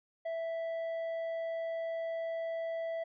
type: tone with tanh clipping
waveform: sine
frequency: 659.3 Hz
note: E5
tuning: in tune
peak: -35 dBFS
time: 0.25-3.04 s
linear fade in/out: 10 ms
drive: 6 dB
effects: none